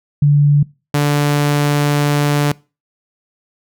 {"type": "tone pair in turn", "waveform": ["sine", "sawtooth"], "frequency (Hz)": [145.1, 145.77], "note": ["D3", "D3"], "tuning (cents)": [-21, -13], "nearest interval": "unison", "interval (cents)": 8, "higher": "second", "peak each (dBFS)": [-7, -8], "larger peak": "first", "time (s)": [[0.22, 0.63], [0.94, 2.52]], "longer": "second", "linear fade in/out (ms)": 5, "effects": ["noise-tail reverb RT60 0.3 s tail -23 dB re dry"]}